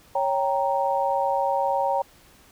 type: chord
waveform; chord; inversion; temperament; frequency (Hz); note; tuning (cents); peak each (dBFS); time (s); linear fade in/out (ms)
sine; G diminished; second; equal; 554.4 / 784 / 932.3; Db5 / G5 / Bb5; 0 / 0 / 0; -25; 0.15-2.02; 5
effects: pink hiss -54 dBFS RMS until 2.51 s